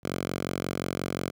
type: tone with high-pass filter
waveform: 5% pulse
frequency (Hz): 45.65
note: F#1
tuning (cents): -23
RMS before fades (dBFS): -32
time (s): 0.03-1.31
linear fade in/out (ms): 20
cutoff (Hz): 120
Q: 0.87
effects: none